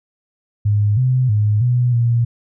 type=tone with pitch steps; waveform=sine; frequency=103.8 / 128 / 105.3 / 123.1 / 118.1 Hz; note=G#2 / C3 / G#2 / B2 / A#2; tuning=0 / -38 / +24 / -5 / +23 cents; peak=-12 dBFS; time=0.65-2.25 s; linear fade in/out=10 ms; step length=320 ms; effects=none